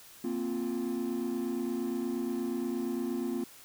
triangle chord, Bb suspended second, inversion none, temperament equal, 233.1 / 261.6 / 349.2 Hz, Bb3 / C4 / F4, 0 / 0 / 0 cents, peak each -32 dBFS, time 0.24-3.44 s, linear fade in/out 5 ms, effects tanh soft clip ceiling -24 dBFS + white hiss -53 dBFS RMS until 3.64 s

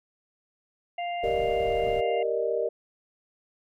harmonic tone, 698.5 Hz, F5, in tune, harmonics 1 / 3 / 4, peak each -29 / -39 / -41 dBFS, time 0.98-2.23 s, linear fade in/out 5 ms
sine chord, Eb major seventh, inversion first, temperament equal, 392 / 466.2 / 587.3 / 622.3 Hz, G4 / Bb4 / D5 / Eb5, 0 / 0 / 0 / 0 cents, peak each -32 / -27 / -33 / -30 dBFS, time 1.23-2.69 s, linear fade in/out 10 ms
brown noise, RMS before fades -39 dBFS, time 1.23-2.01 s, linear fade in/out 10 ms
effects none

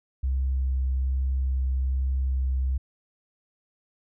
sine tone with vibrato, 65.7 Hz, C2, 8 cents sharp, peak -21 dBFS, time 0.23-2.78 s, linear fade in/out 10 ms, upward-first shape sine, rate 1.2 Hz, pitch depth 10 cents each way, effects tanh soft clip ceiling -19 dBFS

